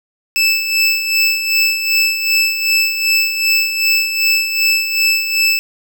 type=tone with tremolo; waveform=25% pulse; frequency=2631 Hz; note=E7; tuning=4 cents flat; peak=-6 dBFS; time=0.36-5.59 s; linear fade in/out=0 ms; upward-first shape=sine; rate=2.6 Hz; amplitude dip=60%; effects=none